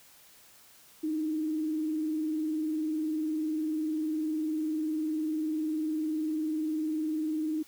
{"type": "tone with vibrato", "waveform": "sine", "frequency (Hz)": 311.1, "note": "D#4", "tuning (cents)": 0, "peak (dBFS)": -28, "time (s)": [1.03, 7.63], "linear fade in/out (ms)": 10, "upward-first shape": "sine", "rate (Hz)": 20, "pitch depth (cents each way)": 53, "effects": ["white hiss -57 dBFS RMS until 7.67 s"]}